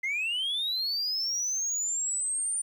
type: linear sweep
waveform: sine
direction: up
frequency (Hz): 2039 to 9190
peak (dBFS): -25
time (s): 0.03-2.62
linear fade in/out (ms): 10
effects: tanh soft clip ceiling -26 dBFS + 10-bit